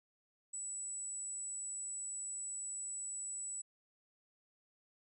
sine tone, 7902 Hz, B8, in tune, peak -40 dBFS, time 0.53-3.62 s, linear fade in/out 10 ms, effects none

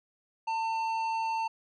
triangle tone with tanh clipping, 898 Hz, A5, 35 cents sharp, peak -30 dBFS, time 0.47-1.48 s, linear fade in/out 10 ms, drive 14 dB, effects none

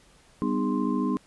sine tone cluster, 197.9 / 251 / 306.4 / 409.7 / 1047 Hz, G3 / B3 / D#4 / G#4 / C6, +17 / +28 / -27 / -24 / +1 cents, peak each -29 / -27 / -29 / -34 / -34 dBFS, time 0.42-1.17 s, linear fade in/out 0 ms, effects pink hiss -58 dBFS RMS until 1.26 s + resampled to 24000 Hz

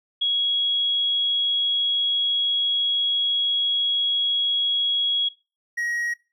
sine / triangle tone pair in turn, 3322 / 1894.8 Hz, G#7 / A#6, 0 / +28 cents, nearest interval minor seventh, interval 972 cents, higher first, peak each -19 / -22 dBFS, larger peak first, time 0.21-5.29 / 5.77-6.14 s, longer first, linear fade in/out 10 ms, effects noise-tail reverb RT60 0.3 s tail -20 dB re dry

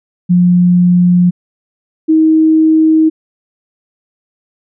sine tone pair in turn, 177.7 / 316.6 Hz, F3 / D#4, +30 / +30 cents, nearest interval minor seventh, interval 1000 cents, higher second, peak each -5 dBFS, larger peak neither, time 0.29-1.31 / 2.08-3.1 s, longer neither, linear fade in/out 20 ms, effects none

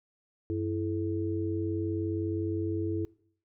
sine tone cluster, 95.7 / 330.3 / 429.7 Hz, G2 / E4 / A4, -41 / +4 / -41 cents, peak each -33 / -31 / -37 dBFS, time 0.5-3.05 s, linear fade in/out 0 ms, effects noise-tail reverb RT60 0.6 s tail -22 dB re dry

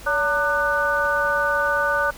sine tone cluster, 571 / 909 / 1197 / 1488 Hz, D5 / A#5 / D6 / F#6, -49 / -44 / +33 / +9 cents, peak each -24 / -27 / -25 / -21 dBFS, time 0.06-2.11 s, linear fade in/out 10 ms, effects added 50 Hz sine -42 dBFS peak until 2.17 s + pink hiss -42 dBFS RMS until 2.17 s

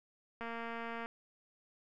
click train, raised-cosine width 0.5 ms, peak -28 dBFS, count 151, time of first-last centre 0.41-1.059 s, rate 231 Hz, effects none

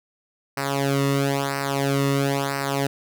sawtooth tone with flanger, 138.8 Hz, C#3, 3 cents sharp, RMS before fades -23 dBFS, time 0.57-2.87 s, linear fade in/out 5 ms, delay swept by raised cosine 0.29 to 1.28 ms, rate 1 Hz, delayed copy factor -0.85, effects none

